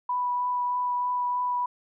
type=tone with vibrato; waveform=sine; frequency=986 Hz; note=B5; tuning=3 cents flat; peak=-24 dBFS; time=0.09-1.66 s; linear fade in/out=5 ms; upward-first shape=triangle; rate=3.2 Hz; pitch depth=11 cents each way; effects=none

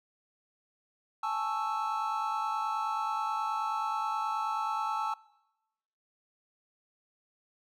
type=chord; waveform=triangle; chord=A major seventh; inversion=third; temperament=equal; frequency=830.6 / 880 / 1108.7 / 1318.5 Hz; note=G#5 / A5 / C#6 / E6; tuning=0 / 0 / 0 / 0 cents; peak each=-35 / -31 / -36 / -32 dBFS; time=1.23-5.14 s; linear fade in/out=5 ms; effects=noise-tail reverb RT60 1.0 s tail -23 dB re dry + MP3 96 kbps

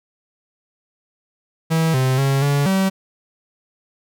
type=tone with pitch steps; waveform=45% pulse; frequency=162.1 / 130.3 / 136.9 / 142.4 / 191.7 Hz; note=E3 / C3 / C#3 / C#3 / G3; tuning=-29 / -7 / -21 / +47 / -38 cents; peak=-15 dBFS; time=1.7-2.9 s; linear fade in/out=20 ms; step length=240 ms; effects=none

